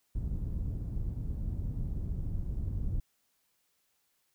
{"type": "low-pass noise", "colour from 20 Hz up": "pink", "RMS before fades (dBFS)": -34, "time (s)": [0.15, 3], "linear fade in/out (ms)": 5, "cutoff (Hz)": 130, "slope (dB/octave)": 12, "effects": ["white hiss -75 dBFS RMS until 4.34 s"]}